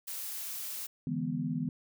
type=noise; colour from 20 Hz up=blue; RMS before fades=-39 dBFS; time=0.07-0.87 s; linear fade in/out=10 ms
type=chord; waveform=sine; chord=E dominant seventh; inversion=third; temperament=equal; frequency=146.83 / 164.81 / 207.7 / 246.9 Hz; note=D3 / E3 / G#3 / B3; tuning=0 / 0 / 0 / 0 cents; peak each=-38 / -35 / -39 / -34 dBFS; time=1.07-1.69 s; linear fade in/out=2 ms
effects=none